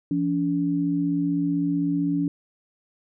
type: tone pair together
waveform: sine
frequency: 169.76 / 285.5 Hz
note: F3 / D4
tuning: -49 / -49 cents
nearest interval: major sixth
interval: 900 cents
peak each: -26 / -22 dBFS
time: 0.11-2.28 s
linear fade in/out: 2 ms
effects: none